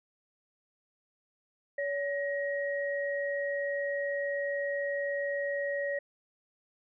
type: tone pair together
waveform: sine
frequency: 567 / 1890.7 Hz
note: C#5 / A#6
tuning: +39 / +24 cents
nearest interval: octave + major sixth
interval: 2085 cents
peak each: -31 / -35 dBFS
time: 1.78-5.99 s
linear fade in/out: 5 ms
effects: none